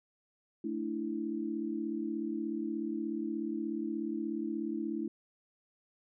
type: chord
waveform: sine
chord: A suspended fourth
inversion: none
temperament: just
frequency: 220 / 293.3 / 330 Hz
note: A3 / D4 / E4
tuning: 0 / -2 / +2 cents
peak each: -38 / -38 / -36 dBFS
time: 0.64-5.08 s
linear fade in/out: 5 ms
effects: none